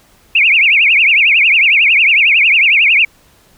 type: tone with vibrato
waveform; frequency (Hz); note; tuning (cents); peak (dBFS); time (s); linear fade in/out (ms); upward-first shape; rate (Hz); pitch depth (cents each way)
sine; 2455; D#7; -24; -6; 0.35-3.05; 5; triangle; 11; 270
effects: pink hiss -49 dBFS RMS until 3.57 s